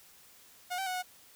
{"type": "tone with pitch steps", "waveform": "sawtooth", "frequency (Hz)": [722, 771, 736, 731], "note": ["F#5", "G5", "F#5", "F#5"], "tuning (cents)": [-43, -29, -9, -21], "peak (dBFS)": -29, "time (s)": [0.7, 1.028], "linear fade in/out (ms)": 20, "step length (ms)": 82, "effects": ["white hiss -58 dBFS RMS until 1.35 s"]}